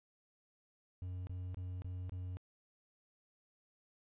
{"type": "tone bursts", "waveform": "triangle", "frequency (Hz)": 91.1, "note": "F#2", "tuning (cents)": -26, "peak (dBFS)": -38, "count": 5, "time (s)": [1.02, 2.37], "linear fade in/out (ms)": 0, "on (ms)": 250, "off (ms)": 25, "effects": ["resampled to 8000 Hz", "13-bit"]}